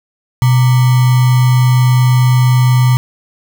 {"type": "tone with sample-and-hold", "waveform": "sine", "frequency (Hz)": 125.6, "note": "B2", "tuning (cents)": 30, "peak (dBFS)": -6, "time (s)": [0.42, 2.97], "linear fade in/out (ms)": 0, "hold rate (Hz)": 1050, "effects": []}